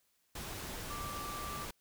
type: tone in noise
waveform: sine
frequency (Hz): 1172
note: D6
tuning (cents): -4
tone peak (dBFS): -42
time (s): 0.9-1.65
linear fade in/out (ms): 5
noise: pink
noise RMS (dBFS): -43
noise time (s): 0.35-1.71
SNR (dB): -2
effects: white hiss -75 dBFS RMS until 1.8 s